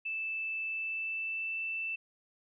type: tone with pitch glide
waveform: sine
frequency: 2637 to 2657 Hz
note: E7 to E7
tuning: 0 to +13 cents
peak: -33 dBFS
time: 0.05-1.96 s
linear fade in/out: 10 ms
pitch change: +13 cents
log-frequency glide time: 0.65-1.6 s
effects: none